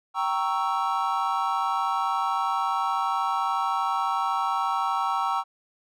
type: chord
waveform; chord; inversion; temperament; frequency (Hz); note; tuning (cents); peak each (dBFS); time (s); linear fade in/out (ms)
triangle; G diminished seventh; none; equal with one note detuned; 780.4 / 932.3 / 1108.7 / 1318.5; G5 / Bb5 / Db6 / Fb6; -8 / 0 / 0 / 0; -27; 0.14-5.44; 50
effects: none